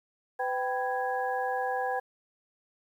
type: tone cluster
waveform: sine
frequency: 503 / 778 / 991 / 1657 Hz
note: B4 / G5 / B5 / G#6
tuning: +32 / -13 / +6 / -4 cents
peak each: -33 / -30 / -39 / -36 dBFS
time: 0.39-2 s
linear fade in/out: 10 ms
effects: 10-bit